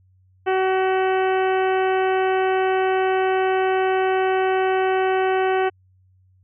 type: harmonic tone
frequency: 377.5 Hz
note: F#4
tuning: 35 cents sharp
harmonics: 1 / 2 / 3 / 4 / 5 / 6 / 7 / 8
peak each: -19 / -22 / -31 / -29 / -33 / -37 / -36 / -39 dBFS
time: 0.46-5.7 s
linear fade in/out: 20 ms
effects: added 93 Hz sine -54 dBFS peak until 6.43 s